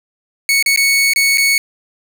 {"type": "tone with dropouts", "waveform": "sawtooth", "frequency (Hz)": 2217, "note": "C#7", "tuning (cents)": 0, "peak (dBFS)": -7, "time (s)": [0.49, 1.58], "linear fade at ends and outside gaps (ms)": 1, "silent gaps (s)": [[0.626, 0.661], [0.761, 0.774], [1.135, 1.16], [1.374, 1.381]], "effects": []}